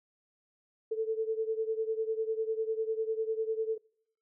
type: beating tone pair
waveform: sine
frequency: 440 / 450 Hz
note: A4 / A4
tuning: 0 / +39 cents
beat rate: 10 Hz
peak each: -31 / -34 dBFS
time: 0.91-3.78 s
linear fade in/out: 10 ms
effects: noise-tail reverb RT60 0.6 s tail -24 dB re dry